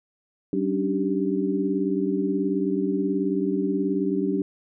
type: tone cluster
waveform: sine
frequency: 191.4 / 280.3 / 298.9 / 389.2 Hz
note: G3 / C#4 / D4 / G4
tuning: -41 / +19 / +31 / -12 cents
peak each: -27 dBFS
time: 0.53-4.42 s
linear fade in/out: 2 ms
effects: none